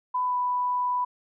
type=tone with pitch glide; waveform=sine; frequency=1000 to 990.2 Hz; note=B5 to B5; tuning=+21 to +4 cents; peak=-23 dBFS; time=0.14-1.05 s; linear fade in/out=10 ms; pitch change=-17 cents; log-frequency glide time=0.25-0.35 s; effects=none